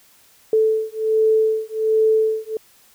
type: beating tone pair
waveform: sine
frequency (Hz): 438 / 439.3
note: A4 / A4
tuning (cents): -8 / -3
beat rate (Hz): 1.3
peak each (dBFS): -18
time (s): 0.53-2.57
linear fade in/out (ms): 2
effects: white hiss -53 dBFS RMS until 2.94 s